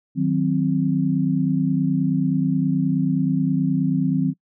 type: chord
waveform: sine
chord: C diminished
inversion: first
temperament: equal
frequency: 155.56 / 185 / 261.6 Hz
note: Eb3 / Gb3 / C4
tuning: 0 / 0 / 0 cents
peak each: -22 / -22 / -21 dBFS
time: 0.15-4.34 s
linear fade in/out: 50 ms
effects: noise-tail reverb RT60 0.1 s tail -24 dB re dry